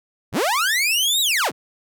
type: linear two-way sweep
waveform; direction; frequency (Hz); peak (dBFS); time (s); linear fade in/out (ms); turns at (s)
sawtooth; up then down; 45.16 to 3908 to 45.16; -14; 0.32-1.52; 50; 1.21
effects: none